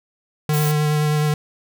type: tone with vibrato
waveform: square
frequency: 150.7 Hz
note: D3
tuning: 45 cents sharp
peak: -17 dBFS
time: 0.49-1.34 s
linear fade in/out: 2 ms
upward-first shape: sine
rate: 9.6 Hz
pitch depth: 14 cents each way
type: noise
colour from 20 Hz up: blue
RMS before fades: -28 dBFS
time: 0.53-0.72 s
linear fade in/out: 10 ms
effects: none